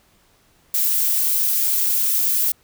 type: noise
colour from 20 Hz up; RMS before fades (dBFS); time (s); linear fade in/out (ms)
violet; -19; 0.74-2.52; 5
effects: pink hiss -58 dBFS RMS until 2.63 s